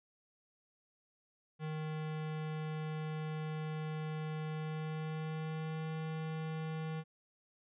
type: tone with pitch glide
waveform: square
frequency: 155.56 to 158.46 Hz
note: D#3 to D#3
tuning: 0 to +32 cents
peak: -38 dBFS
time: 1.59-7.04 s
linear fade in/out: 50 ms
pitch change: +32 cents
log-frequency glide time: 4.47-5.9 s
effects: resampled to 8000 Hz